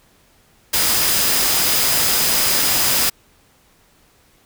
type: tone in noise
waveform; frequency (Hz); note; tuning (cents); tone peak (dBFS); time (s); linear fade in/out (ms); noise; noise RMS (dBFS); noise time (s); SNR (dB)
sine; 4978; D#8; 0; -25; 0.73-3.1; 10; white; -17; 0.73-3.1; -11
effects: pink hiss -55 dBFS RMS until 4.45 s